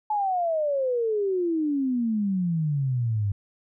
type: exponential sweep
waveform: sine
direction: down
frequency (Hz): 864 to 98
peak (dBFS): -22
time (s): 0.1-3.32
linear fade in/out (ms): 5
effects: none